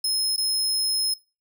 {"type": "tone with dropouts", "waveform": "sawtooth", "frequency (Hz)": 5160, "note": "E8", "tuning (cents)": -38, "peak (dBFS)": -19, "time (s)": [0.04, 1.14], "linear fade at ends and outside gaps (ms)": 5, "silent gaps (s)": [0.363, 0.378], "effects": ["noise-tail reverb RT60 0.3 s tail -22 dB re dry"]}